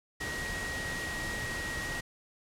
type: tone in noise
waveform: sine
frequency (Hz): 1895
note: A#6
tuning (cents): +28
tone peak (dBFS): -36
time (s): 0.2-2.01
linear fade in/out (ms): 10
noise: pink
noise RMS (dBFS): -38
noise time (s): 0.2-2.01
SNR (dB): -1
effects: low-pass 10000 Hz 12 dB/octave